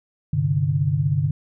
sine chord, G suspended fourth, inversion none, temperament just, 98 / 130.67 / 147 Hz, G2 / C3 / D3, 0 / -2 / +2 cents, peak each -25 / -23 / -20 dBFS, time 0.33-1.31 s, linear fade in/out 5 ms, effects none

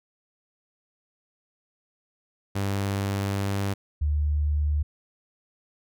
sawtooth / sine tone pair in turn, 99.1 / 74.24 Hz, G2 / D2, +19 / +19 cents, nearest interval perfect fourth, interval 500 cents, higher first, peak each -21 / -21 dBFS, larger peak neither, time 2.55-3.74 / 4.01-4.83 s, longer first, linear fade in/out 10 ms, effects none

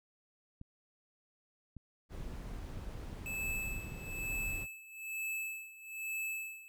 clicks, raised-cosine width 5 ms, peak -35 dBFS, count 9, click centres 0.614 / 1.767 / 2.339 / 2.771 / 3.129 / 3.68 / 3.762 / 3.921 / 4.024 s
brown noise, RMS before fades -43 dBFS, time 2.09-4.67 s, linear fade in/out 50 ms
square tone with tremolo, 2613 Hz, E7, 16 cents flat, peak -36 dBFS, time 3.26-6.68 s, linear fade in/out 0 ms, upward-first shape sine, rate 1.1 Hz, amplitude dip 85%
effects none

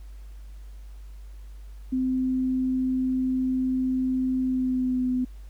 sine tone with pitch glide, 258.1 to 252.5 Hz, C4 to B3, -23 to +39 cents, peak -22 dBFS, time 1.92-5.25 s, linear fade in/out 10 ms, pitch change -38 cents, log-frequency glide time 4.42-5.09 s, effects added 50 Hz sine -39 dBFS peak until 5.49 s + pink hiss -61 dBFS RMS until 5.49 s

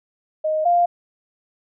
sine tone pair in turn, 622.3 / 698.5 Hz, D#5 / F5, 0 / 0 cents, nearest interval major second, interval 200 cents, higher second, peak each -18 / -13 dBFS, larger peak second, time 0.44-0.65 / 0.65-0.86 s, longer neither, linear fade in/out 10 ms, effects none

